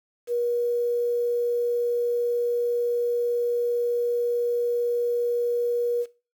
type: tone with quantisation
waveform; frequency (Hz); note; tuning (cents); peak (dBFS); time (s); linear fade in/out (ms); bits
sine; 479.7; A#4; +50; -22; 0.27-6.06; 50; 8
effects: noise-tail reverb RT60 0.3 s tail -17 dB re dry